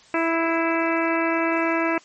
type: harmonic tone with a mistuned harmonic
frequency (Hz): 329.6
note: E4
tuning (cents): 0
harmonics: 1 / 2 / 3 / 4 / 5 / 6 / 7 / 8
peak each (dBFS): -23 / -26 / -28 / -29 / -30 / -31 / -31 / -32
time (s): 0.14-1.98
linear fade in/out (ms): 2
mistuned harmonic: 6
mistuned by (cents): +31
effects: white hiss -52 dBFS RMS until 2.04 s + MP3 32 kbps